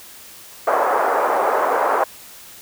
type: band-pass noise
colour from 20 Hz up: pink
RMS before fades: -18 dBFS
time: 0.67-2.04 s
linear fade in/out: 5 ms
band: 490 to 1300 Hz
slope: 24 dB/octave
effects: white hiss -41 dBFS RMS until 2.61 s